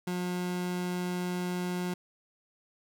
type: tone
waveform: 30% pulse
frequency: 179.3 Hz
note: F3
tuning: 46 cents sharp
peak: -28 dBFS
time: 0.07-1.94 s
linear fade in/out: 5 ms
effects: none